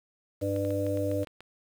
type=harmonic tone; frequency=99.3 Hz; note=G2; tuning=23 cents sharp; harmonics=1 / 3 / 5 / 6; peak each=-32 / -32 / -32 / -32 dBFS; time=0.41-1.25 s; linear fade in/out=20 ms
type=clicks; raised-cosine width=0.3 ms; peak=-30 dBFS; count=9; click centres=0.563 / 0.65 / 0.706 / 0.866 / 0.973 / 1.115 / 1.232 / 1.272 / 1.406 s
effects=8-bit